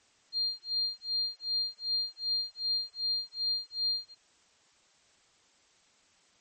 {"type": "tone with tremolo", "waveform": "sine", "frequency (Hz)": 4200, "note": "C8", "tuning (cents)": 6, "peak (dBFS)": -26, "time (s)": [0.32, 4.15], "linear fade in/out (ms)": 50, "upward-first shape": "sine", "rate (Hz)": 2.6, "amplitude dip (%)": 100, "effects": ["white hiss -65 dBFS RMS until 6.4 s", "MP3 32 kbps"]}